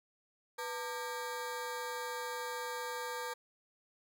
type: ring-modulated tone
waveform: 25% pulse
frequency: 701 Hz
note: F5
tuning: 6 cents sharp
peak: -31 dBFS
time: 0.58-3.34 s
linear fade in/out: 10 ms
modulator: 207 Hz
effects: none